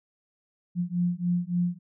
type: beating tone pair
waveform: sine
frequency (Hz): 174.3 / 177.8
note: F3 / F3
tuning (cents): -3 / +31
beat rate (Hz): 3.5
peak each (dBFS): -27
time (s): 0.75-1.79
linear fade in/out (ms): 50
effects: none